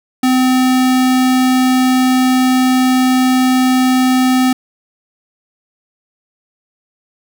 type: tone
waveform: square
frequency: 256.5 Hz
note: C4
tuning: 34 cents flat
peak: -10 dBFS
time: 0.23-4.53 s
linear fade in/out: 5 ms
effects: none